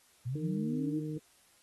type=linear sweep; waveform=sine; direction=up; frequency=114.1 to 320.4 Hz; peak=-32 dBFS; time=0.25-1.01 s; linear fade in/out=20 ms
type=harmonic tone; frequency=153.5 Hz; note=D#3; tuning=23 cents flat; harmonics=1 / 2 / 3; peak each=-37 / -38 / -44 dBFS; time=0.35-1.18 s; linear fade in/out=5 ms
effects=white hiss -65 dBFS RMS until 1.62 s + AAC 32 kbps